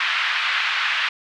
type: band-pass noise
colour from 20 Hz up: pink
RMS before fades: -22 dBFS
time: 0-1.09 s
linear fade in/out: 5 ms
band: 1300 to 3400 Hz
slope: 24 dB/octave
effects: none